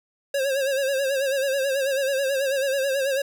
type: tone with vibrato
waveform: square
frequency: 543 Hz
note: C#5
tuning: 36 cents flat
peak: -22 dBFS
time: 0.34-3.22 s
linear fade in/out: 5 ms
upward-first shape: sine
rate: 9.2 Hz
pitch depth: 68 cents each way
effects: none